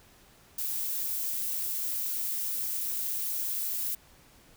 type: noise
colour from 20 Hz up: violet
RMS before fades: -32 dBFS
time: 0.58-3.95 s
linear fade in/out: 5 ms
effects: pink hiss -58 dBFS RMS until 4.56 s